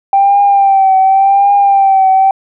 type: tone with vibrato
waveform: sine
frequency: 784 Hz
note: G5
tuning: in tune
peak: -4 dBFS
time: 0.13-2.31 s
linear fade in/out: 2 ms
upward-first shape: triangle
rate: 0.89 Hz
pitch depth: 55 cents each way
effects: tanh soft clip ceiling 0 dBFS